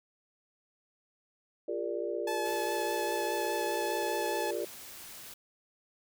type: chord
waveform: sine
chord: Bb dominant seventh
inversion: second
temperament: equal with one note detuned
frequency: 349.2 / 404.6 / 466.2 / 587.3 Hz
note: F4 / Ab4 / Bb4 / D5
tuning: 0 / -45 / 0 / 0 cents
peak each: -37 dBFS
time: 1.68-4.65 s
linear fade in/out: 5 ms
type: tone with vibrato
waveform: sawtooth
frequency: 863 Hz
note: A5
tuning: 34 cents flat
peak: -30 dBFS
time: 2.27-4.51 s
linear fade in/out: 5 ms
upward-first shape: triangle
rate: 4.9 Hz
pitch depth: 16 cents each way
type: noise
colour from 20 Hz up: white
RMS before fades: -47 dBFS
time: 2.45-5.34 s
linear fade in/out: 5 ms
effects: none